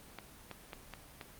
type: clicks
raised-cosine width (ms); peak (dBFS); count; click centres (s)
0.3; -27; 5; 0.187 / 0.513 / 0.732 / 0.937 / 1.212
effects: pink hiss -55 dBFS RMS until 1.39 s + Opus 24 kbps